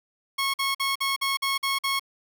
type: tone bursts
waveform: 15% pulse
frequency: 1094 Hz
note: C#6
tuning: 23 cents flat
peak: -17 dBFS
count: 8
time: 0.38-1.996 s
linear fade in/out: 10 ms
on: 160 ms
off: 48 ms
effects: none